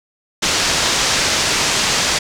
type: low-pass noise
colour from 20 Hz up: white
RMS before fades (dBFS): -17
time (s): 0.42-2.19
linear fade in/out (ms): 10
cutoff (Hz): 6800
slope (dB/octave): 24
effects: none